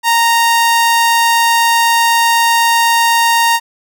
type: tone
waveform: sawtooth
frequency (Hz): 928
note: A#5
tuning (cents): -8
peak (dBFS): -5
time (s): 0.03-3.6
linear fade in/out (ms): 50
effects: none